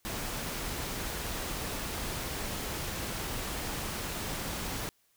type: noise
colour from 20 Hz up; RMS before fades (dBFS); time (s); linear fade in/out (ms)
pink; -36; 0.05-4.89; 0
effects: white hiss -70 dBFS RMS until 5.16 s